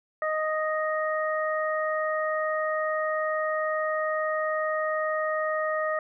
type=harmonic tone; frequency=622.3 Hz; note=D#5; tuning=in tune; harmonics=1 / 2 / 3; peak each=-27 / -30 / -32 dBFS; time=0.22-5.99 s; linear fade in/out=2 ms; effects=none